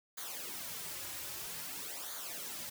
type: noise with flanger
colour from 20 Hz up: white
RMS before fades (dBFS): -43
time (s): 0.17-2.7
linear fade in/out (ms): 10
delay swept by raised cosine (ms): 0.37 to 4.57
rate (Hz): 0.51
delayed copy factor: -0.75
effects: none